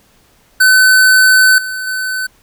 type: tone with level steps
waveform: square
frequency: 1516 Hz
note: F#6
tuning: 42 cents sharp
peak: -6 / -20 / -17 dBFS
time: 0.6-2.27 s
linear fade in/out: 10 ms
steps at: 1.58 / 1.87 s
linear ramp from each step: 2 ms
effects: pink hiss -51 dBFS RMS until 2.42 s